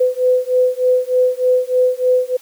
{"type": "beating tone pair", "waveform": "sine", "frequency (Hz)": [503, 506.3], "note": ["B4", "B4"], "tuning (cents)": [32, 43], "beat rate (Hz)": 3.3, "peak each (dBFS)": -15, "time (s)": [0, 2.37], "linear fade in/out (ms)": 10, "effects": ["white hiss -46 dBFS RMS until 2.41 s", "high-pass 200 Hz 12 dB/octave"]}